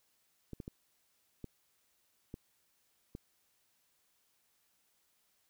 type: clicks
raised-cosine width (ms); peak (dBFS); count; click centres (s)
3; -30; 6; 0.533 / 0.602 / 0.679 / 1.443 / 2.341 / 3.151
effects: white hiss -75 dBFS RMS until 5.49 s